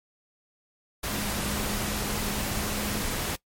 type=tone in noise; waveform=sine; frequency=207.7 Hz; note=G#3; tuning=in tune; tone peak=-35 dBFS; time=1.1-3.02 s; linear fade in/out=10 ms; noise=pink; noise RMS=-30 dBFS; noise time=1.03-3.36 s; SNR=-8 dB; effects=noise-tail reverb RT60 0.1 s tail -20 dB re dry + MP3 64 kbps